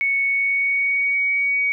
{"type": "tone with pitch glide", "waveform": "sine", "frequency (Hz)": [2217, 2251], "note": ["C#7", "C#7"], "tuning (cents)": [0, 26], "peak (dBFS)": -17, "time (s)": [0.01, 1.72], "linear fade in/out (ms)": 0, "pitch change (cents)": 26, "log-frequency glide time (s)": [0.23, 1.26], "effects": []}